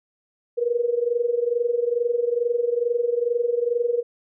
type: tone with amplitude modulation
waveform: sine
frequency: 477.4 Hz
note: A#4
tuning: 41 cents sharp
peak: -16 dBFS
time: 0.57-4.03 s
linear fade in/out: 20 ms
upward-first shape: sine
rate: 22.3 Hz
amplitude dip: 80%
effects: none